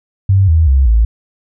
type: tone with pitch steps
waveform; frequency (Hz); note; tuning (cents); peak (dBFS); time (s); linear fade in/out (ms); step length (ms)
sine; 96.8 / 80.46 / 66.88 / 55.6; G2 / E2 / C2 / A1; -21 / -41 / +39 / +19; -6; 0.29-1.05; 5; 190
effects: none